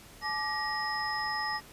sine tone cluster, 857 / 1178 / 1896 / 5110 Hz, A5 / D6 / A#6 / D#8, -46 / +5 / +29 / +45 cents, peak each -35 / -37 / -34 / -37 dBFS, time 0.21-1.61 s, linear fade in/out 50 ms, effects pink hiss -52 dBFS RMS until 1.72 s + resampled to 32000 Hz

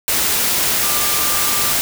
sine tone in noise, 1191 Hz, D6, 24 cents sharp, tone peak -27 dBFS, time 0.83-1.72 s, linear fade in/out 0 ms, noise white, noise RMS -17 dBFS, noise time 0.08-1.81 s, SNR -13 dB, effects none

